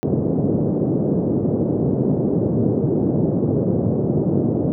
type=band-pass noise; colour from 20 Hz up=pink; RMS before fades=-19 dBFS; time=0.03-4.72 s; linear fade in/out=0 ms; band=120 to 480 Hz; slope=24 dB/octave; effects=none